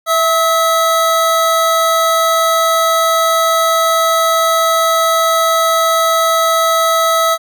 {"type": "tone pair together", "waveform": "square", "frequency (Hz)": [659.3, 1287.7], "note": ["E5", "E6"], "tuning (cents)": [0, -41], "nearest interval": "octave", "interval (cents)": 1159, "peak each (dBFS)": [-15, -13], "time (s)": [0.06, 7.38], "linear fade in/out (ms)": 50, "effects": []}